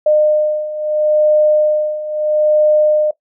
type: beating tone pair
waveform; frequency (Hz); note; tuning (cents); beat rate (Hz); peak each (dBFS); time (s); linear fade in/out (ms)
sine; 607 / 607.76; D#5 / D#5; -43 / -41; 0.76; -16 / -12; 0.06-3.11; 5
effects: noise-tail reverb RT60 0.1 s tail -18 dB re dry